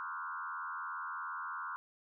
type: tone with frequency modulation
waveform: sine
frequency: 1244.5 Hz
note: D#6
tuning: in tune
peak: -38 dBFS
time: 0-1.76 s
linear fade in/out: 0 ms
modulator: 82.8 Hz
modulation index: 3
effects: none